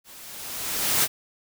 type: noise with level ramp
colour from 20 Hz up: white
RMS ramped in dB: -47 to -19 dBFS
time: 0.04-1.08 s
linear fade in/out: 50 ms
effects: none